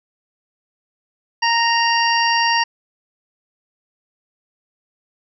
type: harmonic tone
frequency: 930 Hz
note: A#5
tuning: 4 cents flat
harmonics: 1 / 2 / 3 / 5 / 6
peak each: -17 / -20 / -22 / -24 / -25 dBFS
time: 1.42-2.64 s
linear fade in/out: 10 ms
effects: none